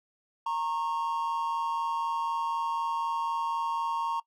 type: tone pair together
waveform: triangle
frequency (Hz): 926 / 1090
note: A#5 / C#6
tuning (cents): -12 / -29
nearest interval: minor third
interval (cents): 283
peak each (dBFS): -28 / -31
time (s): 0.46-4.2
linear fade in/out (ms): 5
effects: noise-tail reverb RT60 0.1 s tail -21 dB re dry

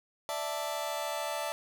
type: chord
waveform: sawtooth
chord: D suspended second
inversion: none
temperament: just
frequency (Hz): 587.3 / 660.7 / 881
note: D5 / E5 / A5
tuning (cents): 0 / +4 / +2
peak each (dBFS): -33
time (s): 0.29-1.52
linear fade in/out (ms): 0
effects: none

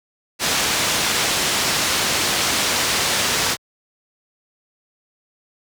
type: low-pass noise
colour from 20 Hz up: white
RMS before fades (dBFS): -20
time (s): 0.39-3.57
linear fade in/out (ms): 50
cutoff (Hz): 6100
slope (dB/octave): 12
effects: high-pass 60 Hz 12 dB/octave

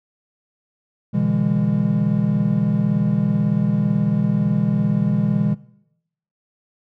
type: chord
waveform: triangle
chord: E dominant seventh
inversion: second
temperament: equal with one note detuned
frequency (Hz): 123.47 / 146.83 / 164.81 / 203.3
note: B2 / D3 / E3 / G#3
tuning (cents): 0 / 0 / 0 / -37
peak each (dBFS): -22 / -22 / -20 / -18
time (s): 1.13-5.55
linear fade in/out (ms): 20
effects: noise-tail reverb RT60 0.8 s tail -20 dB re dry

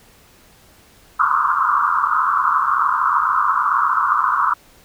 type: band-pass noise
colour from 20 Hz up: pink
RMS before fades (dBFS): -17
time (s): 1.19-4.54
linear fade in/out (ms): 10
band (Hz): 1000 to 1400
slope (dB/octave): 96
effects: pink hiss -50 dBFS RMS until 4.84 s

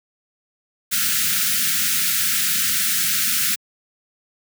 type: band-stop noise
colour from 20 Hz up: white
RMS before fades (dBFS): -20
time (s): 0.91-3.56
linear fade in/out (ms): 20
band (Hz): 250 to 1300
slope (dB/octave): 96
effects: high-pass 150 Hz 12 dB/octave

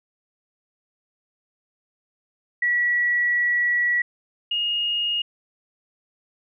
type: tone pair in turn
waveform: sine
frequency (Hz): 1936 / 2857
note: B6 / F7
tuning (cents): -35 / +39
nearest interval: perfect fifth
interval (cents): 674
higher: second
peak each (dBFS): -18 / -21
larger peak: first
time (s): 2.62-4.02 / 4.51-5.22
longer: first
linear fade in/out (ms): 5
effects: none

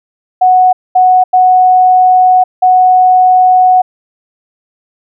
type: tone bursts at uneven times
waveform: sine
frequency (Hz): 738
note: F#5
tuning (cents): -5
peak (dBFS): -3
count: 4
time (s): 0.41-0.73 / 0.95-1.24 / 1.33-2.44 / 2.62-3.82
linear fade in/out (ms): 10
effects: none

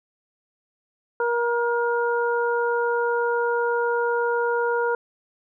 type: harmonic tone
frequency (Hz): 474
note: A#4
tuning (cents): +29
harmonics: 1 / 2 / 3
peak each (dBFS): -22 / -26 / -27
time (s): 1.2-4.95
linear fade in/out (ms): 2
effects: none

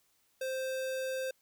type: tone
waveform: square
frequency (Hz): 523.3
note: C5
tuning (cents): 0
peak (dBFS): -34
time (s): 0.41-1.31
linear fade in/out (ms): 5
effects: white hiss -72 dBFS RMS until 1.41 s

